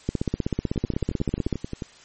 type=two click trains; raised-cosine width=3 ms; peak=-10 / -16 dBFS; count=24 / 13; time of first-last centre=0.09-1.528 / 0.76-1.822 s; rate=16 / 11.3 Hz; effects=white hiss -50 dBFS RMS until 2.04 s + MP3 32 kbps